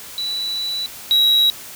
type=tone pair in turn; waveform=sine / triangle; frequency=3951 / 3861 Hz; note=B7 / B7; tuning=0 / -40 cents; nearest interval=unison; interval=40 cents; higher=first; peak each=-21 / -10 dBFS; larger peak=second; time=0.18-0.86 / 1.11-1.5 s; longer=first; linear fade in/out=0 ms; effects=white hiss -36 dBFS RMS until 1.75 s